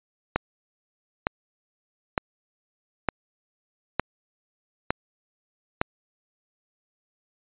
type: click train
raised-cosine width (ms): 0.5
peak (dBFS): -6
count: 7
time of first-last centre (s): 0.36-5.815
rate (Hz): 1.1
effects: resampled to 8000 Hz